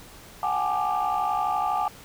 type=tone cluster; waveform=sine; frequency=734 / 807 / 859 / 1185 Hz; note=F#5 / G#5 / A5 / D6; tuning=-14 / -50 / -42 / +15 cents; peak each=-27 dBFS; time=0.43-1.88 s; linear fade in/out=2 ms; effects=tanh soft clip ceiling -17 dBFS + pink hiss -47 dBFS RMS until 2.04 s